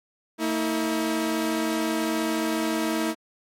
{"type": "tone pair together", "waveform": "sawtooth", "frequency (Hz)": [227.1, 321.2], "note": ["A#3", "E4"], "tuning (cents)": [-45, -45], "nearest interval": "tritone", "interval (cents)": 600, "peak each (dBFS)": [-24, -21], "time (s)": [0.38, 3.15], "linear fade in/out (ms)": 50, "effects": ["MP3 64 kbps"]}